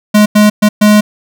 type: tone bursts at uneven times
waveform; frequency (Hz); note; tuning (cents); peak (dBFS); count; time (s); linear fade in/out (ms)
square; 210.1; G#3; +20; -4; 4; 0.14-0.26 / 0.35-0.5 / 0.62-0.69 / 0.81-1.01; 10
effects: none